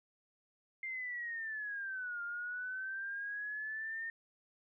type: linear two-way sweep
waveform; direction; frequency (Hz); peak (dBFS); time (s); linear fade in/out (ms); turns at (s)
sine; down then up; 2107 to 1398 to 1830; -38; 0.83-4.1; 2; 2.22
effects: none